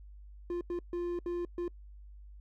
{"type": "tone bursts at uneven times", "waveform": "triangle", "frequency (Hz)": 349.2, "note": "F4", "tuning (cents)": 0, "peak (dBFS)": -30, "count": 5, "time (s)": [[0.5, 0.61], [0.7, 0.79], [0.93, 1.19], [1.26, 1.45], [1.58, 1.68]], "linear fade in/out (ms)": 2, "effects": ["noise-tail reverb RT60 0.1 s tail -26 dB re dry", "added 50 Hz sine -48 dBFS peak until 2.4 s"]}